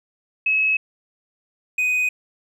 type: tone pair in turn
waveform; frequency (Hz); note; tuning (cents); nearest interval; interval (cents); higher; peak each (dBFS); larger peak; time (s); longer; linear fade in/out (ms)
sine / triangle; 2574 / 2498; E7 / D#7; -42 / +6; minor second; 52; first; -16; neither; 0.46-0.77 / 1.78-2.09; neither; 5
effects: none